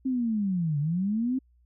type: linear two-way sweep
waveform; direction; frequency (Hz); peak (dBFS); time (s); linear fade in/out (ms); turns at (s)
sine; down then up; 267.3 to 140.8 to 267.3; -24; 0.05-1.39; 10; 0.79
effects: added 60 Hz sine -59 dBFS peak until 1.65 s